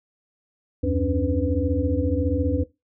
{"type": "tone cluster", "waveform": "sine", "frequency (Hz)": [76.3, 90.9, 271.4, 292.9, 498.2], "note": ["D#2", "F#2", "C#4", "D4", "B4"], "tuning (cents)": [-33, -30, -36, -5, 15], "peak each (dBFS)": -26, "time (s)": [0.83, 2.64], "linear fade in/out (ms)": 10, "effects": ["noise-tail reverb RT60 0.2 s tail -17 dB re dry"]}